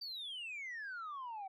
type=exponential sweep; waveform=sine; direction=down; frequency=4699 to 750 Hz; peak=-40 dBFS; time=0.01-1.48 s; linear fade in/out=10 ms; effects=tanh soft clip ceiling -40 dBFS